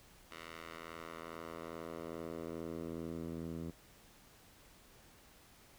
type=tone with band-pass filter sweep; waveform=10% pulse; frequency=82.41 Hz; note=E2; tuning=in tune; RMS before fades=-45 dBFS; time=0.31-3.71 s; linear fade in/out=5 ms; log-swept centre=2300 to 180 Hz; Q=0.85; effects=pink hiss -62 dBFS RMS until 5.78 s